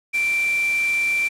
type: tone in noise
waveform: sine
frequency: 2349 Hz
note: D7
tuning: in tune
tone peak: -18 dBFS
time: 0.13-1.29 s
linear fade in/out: 20 ms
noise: white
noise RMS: -34 dBFS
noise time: 0.13-1.29 s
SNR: +13 dB
effects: low-pass 10000 Hz 12 dB/octave